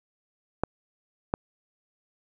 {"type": "clicks", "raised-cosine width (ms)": 1, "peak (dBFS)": -10, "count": 2, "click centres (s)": [0.636, 1.339], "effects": []}